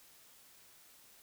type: silence
effects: white hiss -61 dBFS RMS until 1.22 s